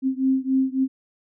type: beating tone pair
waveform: sine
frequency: 262.7 / 266.3 Hz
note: C4 / C4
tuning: +7 / +31 cents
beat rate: 3.6 Hz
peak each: -21 / -22 dBFS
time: 0.02-0.88 s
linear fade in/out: 50 ms
effects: none

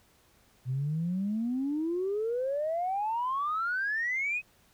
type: exponential sweep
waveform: sine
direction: up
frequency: 123.47 to 2564 Hz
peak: -27 dBFS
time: 0.65-4.42 s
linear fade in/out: 50 ms
effects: tanh soft clip ceiling -23 dBFS + pink hiss -64 dBFS RMS until 4.73 s

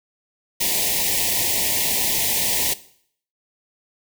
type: band-stop noise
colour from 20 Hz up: white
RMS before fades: -21 dBFS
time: 0.6-2.74 s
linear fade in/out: 10 ms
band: 1000 to 1800 Hz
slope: 96 dB/octave
effects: noise-tail reverb RT60 0.6 s tail -17 dB re dry

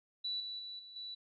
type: tone with level steps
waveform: sine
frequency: 3951 Hz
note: B7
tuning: in tune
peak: -35 / -40 / -43 / -50 / -42 dBFS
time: 0.24-1.15 s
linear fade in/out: 10 ms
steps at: 0.4 / 0.59 / 0.79 / 0.96 s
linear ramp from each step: 2 ms
effects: none

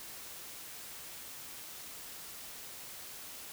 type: silence
effects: white hiss -47 dBFS RMS until 3.52 s

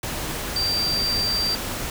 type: tone in noise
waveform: sine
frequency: 4699 Hz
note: D8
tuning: in tune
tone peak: -21 dBFS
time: 0.56-1.55 s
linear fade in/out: 2 ms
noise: pink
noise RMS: -29 dBFS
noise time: 0.03-1.9 s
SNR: +5 dB
effects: none

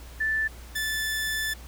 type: tone pair in turn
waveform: sine / sawtooth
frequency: 1760 / 1751 Hz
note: A6 / A6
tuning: 0 / -9 cents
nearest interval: unison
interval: 9 cents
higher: first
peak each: -23 dBFS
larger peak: neither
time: 0.2-0.48 / 0.75-1.54 s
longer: second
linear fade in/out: 10 ms
effects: added 60 Hz sine -42 dBFS peak until 1.67 s + pink hiss -49 dBFS RMS until 1.67 s

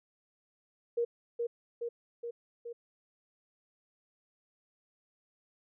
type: tone with echo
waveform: sine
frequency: 471.4 Hz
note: A#4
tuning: 19 cents sharp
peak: -27 dBFS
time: 0.97-1.05 s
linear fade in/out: 10 ms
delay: 420 ms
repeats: 4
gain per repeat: -3 dB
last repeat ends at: 2.73 s
effects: none

